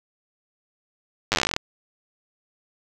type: slowing click train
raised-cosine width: 0.2 ms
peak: -3 dBFS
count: 16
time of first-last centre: 1.32-1.564 s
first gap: 9 ms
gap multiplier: 1.08
effects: none